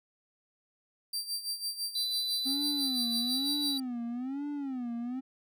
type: tone with tremolo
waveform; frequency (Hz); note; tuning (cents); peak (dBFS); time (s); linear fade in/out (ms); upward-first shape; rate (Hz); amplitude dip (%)
sawtooth; 4699; D8; 0; -28; 1.13-3.8; 5; sine; 6; 75
type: tone with pitch glide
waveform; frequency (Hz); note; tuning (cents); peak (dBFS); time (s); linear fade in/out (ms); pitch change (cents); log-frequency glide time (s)
triangle; 3989 to 3936; B7 to B7; +17 to -7; -30; 1.95-3.78; 5; -24; 2.82-3.48
type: tone with vibrato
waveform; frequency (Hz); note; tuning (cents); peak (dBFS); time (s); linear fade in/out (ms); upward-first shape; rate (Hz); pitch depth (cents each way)
triangle; 261.4; C4; -1; -31; 2.45-5.21; 20; sine; 1.1; 190
effects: none